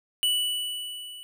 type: tone with level ramp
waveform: square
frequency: 2960 Hz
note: F#7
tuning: in tune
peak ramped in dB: -21 to -41 dBFS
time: 0.23-1.23 s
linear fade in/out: 0 ms
effects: none